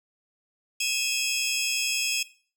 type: tone cluster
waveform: 20% pulse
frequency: 2510 / 2641 / 3299 Hz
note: D#7 / E7 / G#7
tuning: +15 / +3 / -12 cents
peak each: -25 dBFS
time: 0.8-2.23 s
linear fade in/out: 5 ms
effects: noise-tail reverb RT60 0.4 s tail -17 dB re dry